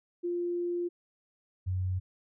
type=tone pair in turn; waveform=sine; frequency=349.2 / 92.49 Hz; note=F4 / F#2; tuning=0 / 0 cents; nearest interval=octave + major seventh; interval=2300 cents; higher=first; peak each=-29 / -28 dBFS; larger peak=second; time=0.23-0.89 / 1.66-2 s; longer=first; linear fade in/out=20 ms; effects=none